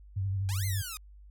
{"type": "tone with vibrato", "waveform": "sine", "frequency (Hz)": 97.1, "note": "G2", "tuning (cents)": -16, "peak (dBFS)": -28, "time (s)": [0.16, 0.82], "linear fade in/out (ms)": 10, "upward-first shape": "sine", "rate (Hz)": 12, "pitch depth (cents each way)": 51}
{"type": "exponential two-way sweep", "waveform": "5% pulse", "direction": "up then down", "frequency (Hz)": [781, 2141, 1214], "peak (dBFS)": -26, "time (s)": [0.49, 0.97], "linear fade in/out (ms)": 0, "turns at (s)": 0.65}
{"effects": ["added 50 Hz sine -49 dBFS peak until 1.3 s"]}